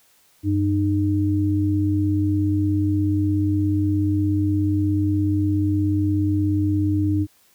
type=tone pair together; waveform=sine; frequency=96.1 / 305.1 Hz; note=G2 / D#4; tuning=-34 / -34 cents; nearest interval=octave + minor sixth; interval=2000 cents; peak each=-20 dBFS; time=0.43-7.27 s; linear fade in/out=50 ms; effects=white hiss -58 dBFS RMS until 7.54 s